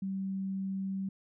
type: tone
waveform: sine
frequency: 192.8 Hz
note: G3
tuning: 28 cents flat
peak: -32 dBFS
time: 0.02-1.09 s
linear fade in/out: 5 ms
effects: none